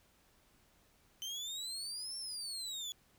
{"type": "exponential two-way sweep", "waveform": "30% pulse", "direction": "up then down", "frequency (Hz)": [3070, 5450, 3379], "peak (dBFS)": -37, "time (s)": [1.22, 2.92], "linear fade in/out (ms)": 0, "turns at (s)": 2.17, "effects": ["pink hiss -69 dBFS RMS until 3.18 s"]}